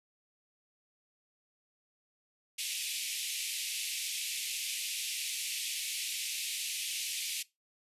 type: band-pass noise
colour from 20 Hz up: pink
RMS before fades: -37 dBFS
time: 2.58-7.43 s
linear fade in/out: 10 ms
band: 2300 to 13000 Hz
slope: 48 dB/octave
effects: noise-tail reverb RT60 0.2 s tail -20 dB re dry + resampled to 32000 Hz